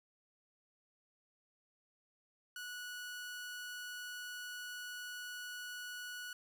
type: tone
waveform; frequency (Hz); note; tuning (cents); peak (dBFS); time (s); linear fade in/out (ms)
sawtooth; 1469; F#6; -13; -40; 2.56-6.33; 2
effects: none